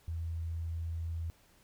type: tone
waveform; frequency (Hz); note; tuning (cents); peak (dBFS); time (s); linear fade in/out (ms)
sine; 82.7; E2; +6; -34; 0.08-1.3; 0
effects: pink hiss -65 dBFS RMS until 1.63 s